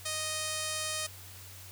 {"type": "tone with low-pass filter", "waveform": "5% pulse", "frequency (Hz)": 622.3, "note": "D#5", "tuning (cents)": 0, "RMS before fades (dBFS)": -35, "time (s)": [0.05, 1.07], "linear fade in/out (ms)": 10, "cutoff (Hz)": 11000, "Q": 4.1, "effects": ["added 94 Hz sine -50 dBFS peak until 1.71 s", "white hiss -50 dBFS RMS until 1.71 s"]}